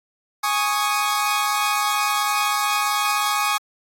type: chord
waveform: sawtooth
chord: Ab suspended fourth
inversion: none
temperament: equal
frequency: 830.6 / 1108.7 / 1244.5 Hz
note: Ab5 / Db6 / Eb6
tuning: 0 / 0 / 0 cents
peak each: -20 dBFS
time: 0.43-3.58 s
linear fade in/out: 10 ms
effects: AAC 48 kbps